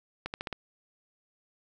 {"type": "accelerating click train", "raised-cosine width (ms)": 0.3, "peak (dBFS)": -18, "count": 5, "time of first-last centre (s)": [0.26, 0.528], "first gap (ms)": 79, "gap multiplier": 0.89, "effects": []}